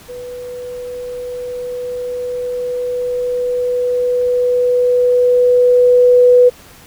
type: tone with level ramp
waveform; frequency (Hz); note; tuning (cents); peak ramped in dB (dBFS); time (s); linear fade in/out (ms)
sine; 493.9; B4; 0; -26 to -4; 0.08-6.5; 20
effects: pink hiss -41 dBFS RMS until 6.86 s